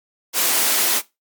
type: high-pass noise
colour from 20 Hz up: white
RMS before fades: -18 dBFS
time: 0.33-1.02 s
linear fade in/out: 50 ms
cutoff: 230 Hz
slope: 24 dB/octave
effects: noise-tail reverb RT60 0.2 s tail -18 dB re dry + MP3 96 kbps